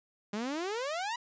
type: exponential sweep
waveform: sawtooth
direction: up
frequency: 199.4 to 987.8 Hz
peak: -29 dBFS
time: 0.33-1.16 s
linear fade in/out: 5 ms
effects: resampled to 16000 Hz